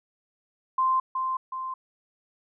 sine tone with echo, 1043 Hz, C6, 6 cents flat, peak -20 dBFS, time 0.78-1 s, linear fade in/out 5 ms, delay 370 ms, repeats 2, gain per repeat -5 dB, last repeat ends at 1.74 s, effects none

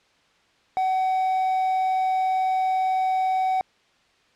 triangle tone with quantisation, 753 Hz, F#5, 30 cents sharp, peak -18 dBFS, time 0.77-3.61 s, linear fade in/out 0 ms, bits 6, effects white hiss -61 dBFS RMS until 4.35 s + low-pass 4000 Hz 12 dB/octave

